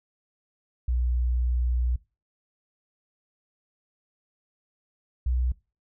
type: tone pair in turn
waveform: sine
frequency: 61.1 / 62.28 Hz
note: B1 / B1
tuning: -18 / +15 cents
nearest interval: unison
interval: 33 cents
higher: second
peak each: -21 dBFS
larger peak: neither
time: 0.88-1.96 / 5.26-5.52 s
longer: first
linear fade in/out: 5 ms
effects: noise-tail reverb RT60 0.3 s tail -22 dB re dry + tanh soft clip ceiling -17 dBFS